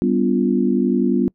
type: chord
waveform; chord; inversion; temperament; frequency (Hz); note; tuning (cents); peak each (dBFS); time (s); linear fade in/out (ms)
sine; G dominant seventh; none; equal with one note detuned; 196 / 246.9 / 287.8 / 349.2; G3 / B3 / D4 / F4; 0 / 0 / -35 / 0; -20 / -18 / -23 / -21; 0.02-1.28; 0
effects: noise-tail reverb RT60 0.1 s tail -25 dB re dry